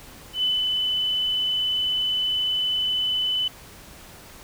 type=tone with ADSR envelope; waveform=sine; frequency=3008 Hz; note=F#7; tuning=28 cents sharp; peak=-19 dBFS; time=0.33-3.48 s; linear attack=100 ms; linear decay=190 ms; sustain=-2 dB; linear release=4 ms; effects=pink hiss -45 dBFS RMS until 4.43 s